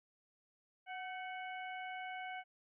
harmonic tone with a mistuned harmonic, 740 Hz, F#5, in tune, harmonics 1 / 2 / 3 / 4, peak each -44 / -49 / -49 / -56 dBFS, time 0.86-2.44 s, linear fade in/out 50 ms, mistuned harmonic 2, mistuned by +58 cents, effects none

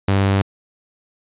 sawtooth tone, 98 Hz, G2, in tune, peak -10 dBFS, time 0.08-0.42 s, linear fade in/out 5 ms, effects resampled to 8000 Hz

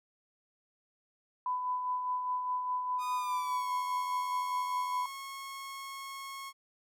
sine tone with tremolo, 1000 Hz, B5, 21 cents sharp, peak -29 dBFS, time 1.46-5.06 s, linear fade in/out 2 ms, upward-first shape sine, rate 4.9 Hz, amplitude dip 40%
sawtooth tone with pitch glide, 1232 to 1091.3 Hz, D#6 to C#6, -17 to -27 cents, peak -37 dBFS, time 2.98-6.53 s, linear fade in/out 50 ms, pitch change -210 cents, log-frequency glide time 3.16-3.7 s
effects none

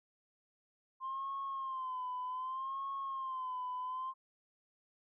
sine tone with vibrato, 1046.5 Hz, C6, in tune, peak -36 dBFS, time 1-4.14 s, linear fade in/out 50 ms, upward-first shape sine, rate 0.65 Hz, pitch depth 76 cents each way, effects tanh soft clip ceiling -33 dBFS

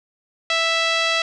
5% pulse tone with low-pass filter, 659.3 Hz, E5, in tune, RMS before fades -20 dBFS, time 0.5-1.22 s, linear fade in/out 2 ms, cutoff 3400 Hz, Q 1.2, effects none

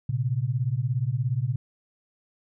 sine beating tone pair, 116.54 / 133.54 Hz, A#2 / C3, 0 / +36 cents, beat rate 17 Hz, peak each -26 dBFS, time 0.09-1.56 s, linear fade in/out 5 ms, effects none

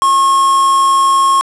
triangle tone with quantisation, 1084 Hz, C#6, 39 cents flat, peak -6 dBFS, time 0.02-1.41 s, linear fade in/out 0 ms, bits 3, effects low-pass 9000 Hz 12 dB/octave

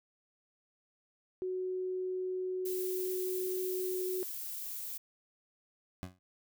sine tone, 370 Hz, F#4, in tune, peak -33 dBFS, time 1.42-4.23 s, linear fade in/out 0 ms
violet noise, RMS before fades -41 dBFS, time 2.65-4.98 s, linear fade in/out 10 ms
20% pulse tone with exponential decay, 91.7 Hz, F#2, 15 cents flat, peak -31 dBFS, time 6.03-6.19 s, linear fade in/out 0 ms, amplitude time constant 34 ms
effects none

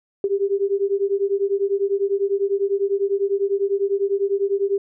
sine beating tone pair, 392 / 402 Hz, G4 / G4, 0 / +44 cents, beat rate 10 Hz, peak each -21 dBFS, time 0.24-4.78 s, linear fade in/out 2 ms, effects none

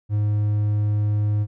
triangle tone with hard clipping, 104.5 Hz, G#2, 11 cents sharp, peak -19 dBFS, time 0.09-1.47 s, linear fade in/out 50 ms, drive 6 dB, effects none

